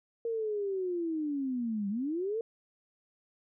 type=linear two-way sweep; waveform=sine; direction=down then up; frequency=466.2 to 194.4 to 466.2 Hz; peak=-30 dBFS; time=0.25-2.41 s; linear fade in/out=2 ms; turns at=1.89 s; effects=none